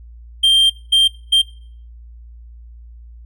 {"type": "tone bursts at uneven times", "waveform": "triangle", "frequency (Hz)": 3172, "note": "G7", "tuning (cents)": 20, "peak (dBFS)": -7, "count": 3, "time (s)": [[0.43, 0.7], [0.92, 1.08], [1.32, 1.42]], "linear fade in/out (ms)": 10, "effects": ["noise-tail reverb RT60 0.5 s tail -21 dB re dry", "added 58 Hz sine -36 dBFS peak until 3.25 s"]}